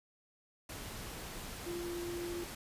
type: tone in noise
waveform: sine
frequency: 346.5 Hz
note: F4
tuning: 14 cents flat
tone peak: -38 dBFS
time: 1.66-2.44 s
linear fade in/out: 5 ms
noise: pink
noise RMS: -45 dBFS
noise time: 0.69-2.55 s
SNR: +4 dB
effects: resampled to 32000 Hz